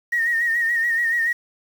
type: tone with vibrato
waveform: triangle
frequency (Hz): 1864.7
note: A#6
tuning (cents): 0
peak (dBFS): -14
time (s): 0.12-1.33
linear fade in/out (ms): 10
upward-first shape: sine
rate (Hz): 7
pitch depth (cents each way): 51
effects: tanh soft clip ceiling -16 dBFS + 7-bit

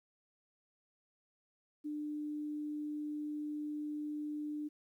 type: tone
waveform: sine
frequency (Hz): 298.8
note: D4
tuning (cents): +30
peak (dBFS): -37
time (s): 1.84-4.69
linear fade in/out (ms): 20
effects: 12-bit

